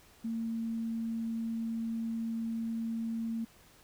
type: tone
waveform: sine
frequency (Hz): 227.3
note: A#3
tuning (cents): -43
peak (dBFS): -32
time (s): 0.24-3.45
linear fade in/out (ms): 10
effects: pink hiss -60 dBFS RMS until 3.83 s